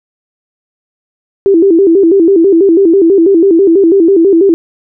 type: tone with vibrato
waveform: sine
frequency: 361 Hz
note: F#4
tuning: 43 cents flat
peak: -3 dBFS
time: 1.46-4.54 s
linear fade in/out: 0 ms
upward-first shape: square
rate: 6.1 Hz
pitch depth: 150 cents each way
effects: none